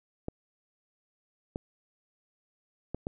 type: clicks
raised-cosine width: 2 ms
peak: -20 dBFS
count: 4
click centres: 0.284 / 1.559 / 2.946 / 3.069 s
effects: none